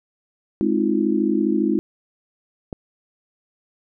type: chord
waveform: sine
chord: F minor seventh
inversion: first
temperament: just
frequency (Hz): 209.5 / 261.9 / 314.3 / 349.2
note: Ab3 / C4 / Eb4 / F4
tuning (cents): +15 / +2 / +18 / 0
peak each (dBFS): -22 / -24 / -21 / -23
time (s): 0.61-1.79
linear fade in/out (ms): 0
type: click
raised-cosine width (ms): 2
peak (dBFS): -15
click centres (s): 2.728
effects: none